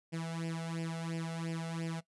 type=tone with flanger; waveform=sawtooth; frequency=164.81 Hz; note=E3; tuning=in tune; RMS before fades=-38 dBFS; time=0.12-2.01 s; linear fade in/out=20 ms; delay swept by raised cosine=0.38 to 1.48 ms; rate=2.9 Hz; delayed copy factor=+0.8; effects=noise-tail reverb RT60 0.1 s tail -19 dB re dry + resampled to 24000 Hz